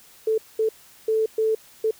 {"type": "tone bursts at uneven times", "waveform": "sine", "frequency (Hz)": 440, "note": "A4", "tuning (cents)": 0, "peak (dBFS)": -18, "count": 5, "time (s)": [[0.27, 0.38], [0.59, 0.69], [1.08, 1.26], [1.38, 1.55], [1.84, 1.91]], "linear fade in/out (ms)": 5, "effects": ["white hiss -51 dBFS RMS until 1.99 s"]}